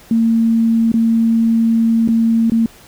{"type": "tone with dropouts", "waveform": "sine", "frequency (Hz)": 227.6, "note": "A#3", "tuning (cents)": -41, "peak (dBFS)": -10, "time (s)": [0.11, 2.66], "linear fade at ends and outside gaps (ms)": 2, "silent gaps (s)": [[0.918, 0.94], [2.077, 2.087], [2.499, 2.519]], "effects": ["pink hiss -43 dBFS RMS until 2.87 s"]}